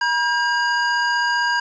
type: tone pair together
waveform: square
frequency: 958.9 / 1610 Hz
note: A#5 / G6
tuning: +49 / +46 cents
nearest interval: major sixth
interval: 897 cents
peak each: -22 / -20 dBFS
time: 0.01-1.6 s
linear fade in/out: 5 ms
effects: resampled to 16000 Hz + 8-bit